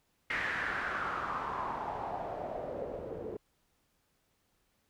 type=noise with low-pass filter sweep; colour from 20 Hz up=white; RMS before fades=-37 dBFS; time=0.3-3.37 s; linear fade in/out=5 ms; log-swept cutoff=2000 to 420 Hz; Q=4.4; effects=pink hiss -75 dBFS RMS until 4.89 s